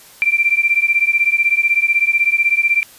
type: beating tone pair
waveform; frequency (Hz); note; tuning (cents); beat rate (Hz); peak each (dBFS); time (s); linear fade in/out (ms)
sine; 2349 / 2365; D7 / D7; 0 / +12; 16; -15; 0.22-2.83; 0
effects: white hiss -43 dBFS RMS until 2.98 s + resampled to 32000 Hz